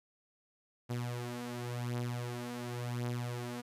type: beating tone pair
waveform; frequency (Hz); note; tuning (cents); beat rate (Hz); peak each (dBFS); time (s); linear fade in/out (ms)
sawtooth; 120.8 / 121.72; B2 / B2; -38 / -25; 0.92; -37 / -34; 0.89-3.62; 20
effects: resampled to 32000 Hz + 12-bit